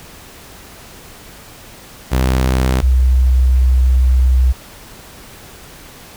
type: tone pair in turn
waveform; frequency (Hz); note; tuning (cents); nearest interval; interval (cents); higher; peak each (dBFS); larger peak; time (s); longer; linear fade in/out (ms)
sawtooth / sine; 64.3 / 63.78; C2 / C2; -30 / -44; unison; 14; first; -8; neither; 2.11-2.82 / 2.82-4.53; second; 20
effects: pink hiss -38 dBFS RMS until 6.16 s